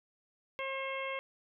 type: harmonic tone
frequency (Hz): 537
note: C5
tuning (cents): +45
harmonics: 1 / 2 / 3 / 4 / 5 / 6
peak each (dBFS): -39 / -41 / -49 / -40 / -45 / -49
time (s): 0.59-1.19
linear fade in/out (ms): 0
effects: none